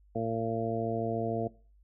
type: harmonic tone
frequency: 113.7 Hz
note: A#2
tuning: 43 cents flat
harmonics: 1 / 2 / 3 / 4 / 5 / 6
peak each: -37 / -35 / -38 / -34 / -40 / -35 dBFS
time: 0.15-1.48 s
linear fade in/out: 10 ms
effects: noise-tail reverb RT60 0.4 s tail -20 dB re dry + added 50 Hz sine -58 dBFS peak until 1.83 s